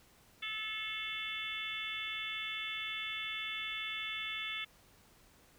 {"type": "harmonic tone with a mistuned harmonic", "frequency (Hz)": 434.5, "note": "A4", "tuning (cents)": -22, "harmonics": [3, 4, 5, 6, 7, 8], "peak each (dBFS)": [-48, -48, -41, -45, -47, -42], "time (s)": [0.42, 4.65], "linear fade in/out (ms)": 10, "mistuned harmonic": 6, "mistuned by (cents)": 45, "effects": ["pink hiss -64 dBFS RMS until 5.58 s"]}